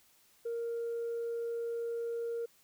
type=tone; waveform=sine; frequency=466.2 Hz; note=A#4; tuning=in tune; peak=-32 dBFS; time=0.45-2.46 s; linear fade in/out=10 ms; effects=tanh soft clip ceiling -31 dBFS + white hiss -66 dBFS RMS until 2.63 s